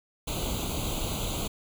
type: noise with comb filter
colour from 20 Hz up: pink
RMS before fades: -31 dBFS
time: 0.27-1.48 s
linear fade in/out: 10 ms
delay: 0.28 ms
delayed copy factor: +0.95
effects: none